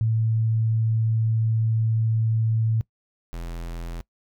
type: tone pair in turn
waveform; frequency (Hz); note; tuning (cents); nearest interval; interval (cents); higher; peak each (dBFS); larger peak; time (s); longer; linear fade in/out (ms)
sine / square; 111.8 / 42.33; A2 / E1; +28 / +47; octave + perfect fourth; 1681; first; -19 / -31; first; 0.01-2.81 / 3.33-4.01; first; 0
effects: noise-tail reverb RT60 0.1 s tail -22 dB re dry